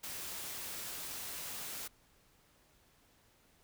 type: noise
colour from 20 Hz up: white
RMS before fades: -43 dBFS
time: 0.03-1.88 s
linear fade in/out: 10 ms
effects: pink hiss -68 dBFS RMS until 3.63 s